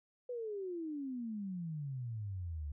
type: exponential sweep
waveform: sine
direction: down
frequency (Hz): 503 to 70.4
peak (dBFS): -38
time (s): 0.29-2.72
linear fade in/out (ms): 5
effects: none